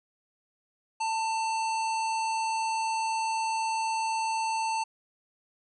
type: harmonic tone with a mistuned harmonic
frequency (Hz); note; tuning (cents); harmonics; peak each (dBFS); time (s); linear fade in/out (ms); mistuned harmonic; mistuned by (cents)
892; A5; +23; 1 / 3 / 5 / 7 / 9 / 10; -27 / -37 / -41 / -44 / -46 / -47; 1-4.84; 10; 9; -37
effects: none